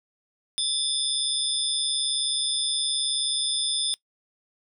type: tone cluster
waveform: sine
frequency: 3461 / 3600 / 5100 / 9180 Hz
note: A7 / A7 / D#8 / D9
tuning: -29 / +39 / +42 / -40 cents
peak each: -29 dBFS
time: 0.58-3.94 s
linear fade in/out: 0 ms
effects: noise-tail reverb RT60 0.1 s tail -21 dB re dry